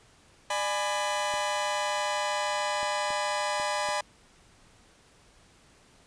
sawtooth chord, G# diminished, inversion second, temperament just, 598 / 830.6 / 996.7 Hz, D5 / G#5 / B5, +31 / 0 / +16 cents, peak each -28 dBFS, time 0.5-4.01 s, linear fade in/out 5 ms
clicks, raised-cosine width 2 ms, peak -32 dBFS, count 5, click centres 1.339 / 2.83 / 3.105 / 3.599 / 3.888 s
effects pink hiss -59 dBFS RMS until 6.06 s + resampled to 22050 Hz

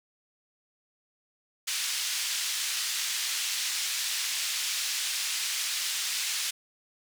white band-pass noise, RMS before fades -31 dBFS, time 1.67-6.51 s, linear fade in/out 10 ms, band 2200 to 6700 Hz, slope 12 dB/octave, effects none

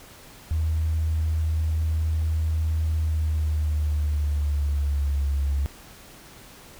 sine tone with pitch glide, 79.4 to 69.92 Hz, D#2 to C#2, +36 to +16 cents, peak -20 dBFS, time 0.51-5.66 s, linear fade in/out 0 ms, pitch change -220 cents, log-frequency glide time 2.93-5.25 s, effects tanh soft clip ceiling -16 dBFS + pink hiss -47 dBFS RMS until 6.79 s

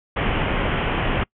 pink low-pass noise, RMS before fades -22 dBFS, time 0.16-1.24 s, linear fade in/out 10 ms, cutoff 3200 Hz, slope 96 dB/octave, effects noise-tail reverb RT60 0.1 s tail -26 dB re dry

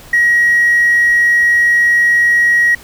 sine tone with hard clipping, 1900 Hz, A#6, 33 cents sharp, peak -8 dBFS, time 0.13-2.75 s, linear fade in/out 5 ms, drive 1 dB, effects pink hiss -38 dBFS RMS until 2.83 s

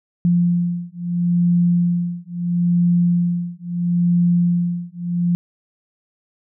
sine beating tone pair, 173.8 / 174.55 Hz, F3 / F3, -8 / -1 cents, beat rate 0.75 Hz, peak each -18 dBFS, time 0.25-5.35 s, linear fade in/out 0 ms, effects none

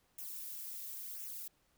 violet noise with flanger, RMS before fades -45 dBFS, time 0.18-1.48 s, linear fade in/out 5 ms, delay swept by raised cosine 0.22 to 3.22 ms, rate 0.96 Hz, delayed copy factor -0.65, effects pink hiss -74 dBFS RMS until 1.77 s

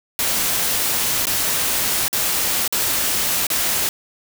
white noise with dropouts, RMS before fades -20 dBFS, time 0.19-3.89 s, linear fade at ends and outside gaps 1 ms, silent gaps 1.255-1.269 / 2.081-2.129 / 2.678-2.725 / 3.468-3.502 s, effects none

